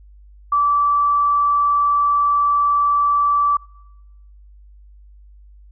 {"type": "tone", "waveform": "sine", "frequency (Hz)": 1159, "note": "D6", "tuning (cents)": -23, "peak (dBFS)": -13, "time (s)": [0.52, 3.57], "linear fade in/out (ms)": 5, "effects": ["noise-tail reverb RT60 1.0 s tail -26 dB re dry", "added 50 Hz sine -42 dBFS peak until 5.71 s"]}